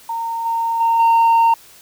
sine tone with level steps, 918 Hz, A#5, 27 cents flat, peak -20 / -16 / -11 / -7 dBFS, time 0.09-1.54 s, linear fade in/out 5 ms, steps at 0.45 / 0.8 / 0.99 s, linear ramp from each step 10 ms, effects tanh soft clip ceiling -9 dBFS + white hiss -45 dBFS RMS until 1.81 s

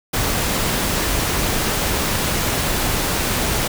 pink noise, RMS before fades -20 dBFS, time 0.13-3.68 s, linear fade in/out 10 ms, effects none

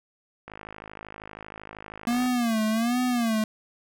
click train, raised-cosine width 0.5 ms, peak -24 dBFS, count 95, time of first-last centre 0.48-2.26 s, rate 52.8 Hz
square tone with vibrato, 233.1 Hz, A#3, in tune, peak -23 dBFS, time 2.07-3.44 s, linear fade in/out 2 ms, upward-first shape sine, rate 1.3 Hz, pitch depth 130 cents each way
effects none

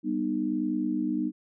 sine chord, G augmented, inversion none, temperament just, 196 / 245 / 306.2 Hz, G3 / B3 / D#4, 0 / -14 / -28 cents, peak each -33 / -30 / -28 dBFS, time 0.03-1.32 s, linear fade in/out 50 ms, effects none

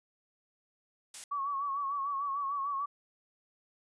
blue noise, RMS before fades -41 dBFS, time 1.14-1.24 s, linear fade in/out 2 ms
sine tone with vibrato, 1120 Hz, C#6, 18 cents sharp, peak -31 dBFS, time 1.31-2.86 s, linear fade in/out 10 ms, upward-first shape sine, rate 6.7 Hz, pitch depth 57 cents each way
effects resampled to 22050 Hz

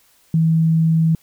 sine tone, 162 Hz, E3, 30 cents flat, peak -12 dBFS, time 0.34-1.15 s, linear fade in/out 2 ms, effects white hiss -56 dBFS RMS until 1.22 s

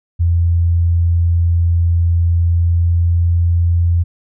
sine tone with pitch glide, 85.1 to 85.64 Hz, F2 to F2, -44 to -33 cents, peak -10 dBFS, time 0.19-4.04 s, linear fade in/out 20 ms, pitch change +11 cents, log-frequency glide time 2.39-3.33 s, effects none

